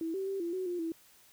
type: tone with pitch steps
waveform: sine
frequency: 326.8 / 385 / 389.9 / 340.7 / 372.6 / 352.6 / 328.3 Hz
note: E4 / G4 / G4 / F4 / F#4 / F4 / E4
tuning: -15 / -31 / -9 / -43 / +12 / +17 / -7 cents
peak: -32 dBFS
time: 0.01-0.92 s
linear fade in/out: 2 ms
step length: 130 ms
effects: white hiss -61 dBFS RMS until 1.32 s